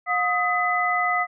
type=tone cluster; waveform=sine; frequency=718 / 1254 / 2007 Hz; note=F5 / D#6 / B6; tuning=+48 / +13 / +27 cents; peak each=-24 dBFS; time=0.06-1.27 s; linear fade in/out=50 ms; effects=none